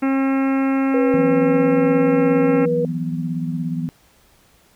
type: harmonic tone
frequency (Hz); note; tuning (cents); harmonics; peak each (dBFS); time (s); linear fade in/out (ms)
269.3; C#4; -50; 1 / 2 / 3 / 4 / 5 / 6 / 7 / 8 / 9 / 10; -16 / -28 / -30 / -34 / -31 / -37 / -38 / -35 / -40 / -40; 0.02-2.66; 10
type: tone with pitch glide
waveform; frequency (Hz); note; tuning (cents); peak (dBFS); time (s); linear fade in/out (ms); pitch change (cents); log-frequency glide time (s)
sine; 489.8 to 483.3; B4 to B4; -14 to -38; -17; 0.94-2.85; 2; -24; 1.79-2.43
type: chord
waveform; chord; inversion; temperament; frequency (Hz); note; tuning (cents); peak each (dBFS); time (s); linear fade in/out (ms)
sine; E suspended second; none; equal with one note detuned; 164.81 / 181.82 / 246.9; E3 / F#3 / B3; 0 / -30 / 0; -23 / -29 / -26; 1.14-3.89; 0
effects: pink hiss -55 dBFS RMS until 4.75 s